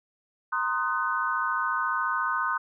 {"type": "chord", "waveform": "sine", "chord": "C half-diminished seventh", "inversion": "third", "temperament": "equal with one note detuned", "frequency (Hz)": [932.3, 1046.5, 1244.5, 1504.1], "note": ["Bb5", "C6", "Eb6", "Gb6"], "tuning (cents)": [0, 0, 0, 28], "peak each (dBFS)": [-34, -30, -29, -29], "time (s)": [0.52, 2.58], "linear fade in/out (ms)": 10, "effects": []}